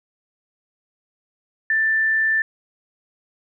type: tone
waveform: sine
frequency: 1771 Hz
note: A6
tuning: 11 cents sharp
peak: -16 dBFS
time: 1.7-2.42 s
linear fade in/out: 2 ms
effects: none